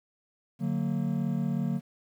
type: chord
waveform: triangle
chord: D augmented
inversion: none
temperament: just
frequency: 146.83 / 183.54 / 229.4 Hz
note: D3 / F#3 / A#3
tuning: 0 / -14 / -28 cents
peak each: -29 dBFS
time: 0.59-1.81 s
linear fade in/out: 50 ms
effects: 10-bit